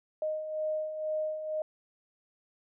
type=beating tone pair; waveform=sine; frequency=618 / 620.1 Hz; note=D#5 / D#5; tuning=-12 / -6 cents; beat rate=2.1 Hz; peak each=-39 / -31 dBFS; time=0.22-1.62 s; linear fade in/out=2 ms; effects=none